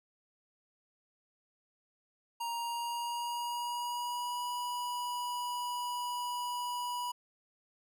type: tone with pitch glide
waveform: square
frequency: 937 to 976.2 Hz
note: A#5 to B5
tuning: +9 to -20 cents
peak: -35 dBFS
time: 2.4-7.12 s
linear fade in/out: 10 ms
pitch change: +71 cents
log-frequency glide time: 2.5-4.48 s
effects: none